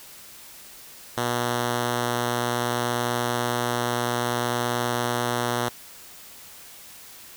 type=tone; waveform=5% pulse; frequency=120.6 Hz; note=B2; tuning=41 cents flat; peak=-12 dBFS; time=1.17-5.69 s; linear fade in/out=5 ms; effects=white hiss -45 dBFS RMS until 7.36 s